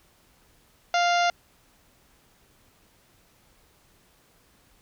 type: harmonic tone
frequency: 698.5 Hz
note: F5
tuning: in tune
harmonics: 1 / 2 / 3 / 4 / 5 / 6 / 7 / 8 / 9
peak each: -21 / -27 / -31 / -33 / -35 / -37 / -38 / -39 / -40 dBFS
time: 0.94-1.3 s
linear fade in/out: 2 ms
effects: pink hiss -61 dBFS RMS until 4.81 s